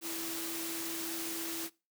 sine tone in noise, 330.5 Hz, E4, 5 cents sharp, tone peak -41 dBFS, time 0.01-1.7 s, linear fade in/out 50 ms, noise white, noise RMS -39 dBFS, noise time 0.01-1.7 s, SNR -5 dB, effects noise-tail reverb RT60 0.3 s tail -23 dB re dry + high-pass 150 Hz 12 dB/octave

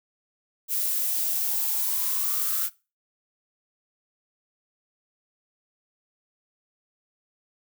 violet noise with high-pass filter sweep, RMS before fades -26 dBFS, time 0.68-2.7 s, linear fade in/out 50 ms, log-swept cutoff 500 to 1400 Hz, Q 9.9, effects noise-tail reverb RT60 0.3 s tail -21 dB re dry

